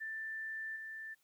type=tone with level steps; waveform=sine; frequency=1772 Hz; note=A6; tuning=12 cents sharp; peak=-39 / -43 dBFS; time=0-1.15 s; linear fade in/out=20 ms; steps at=0.76 s; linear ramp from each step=2 ms; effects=white hiss -75 dBFS RMS until 1.23 s + high-pass 80 Hz 12 dB/octave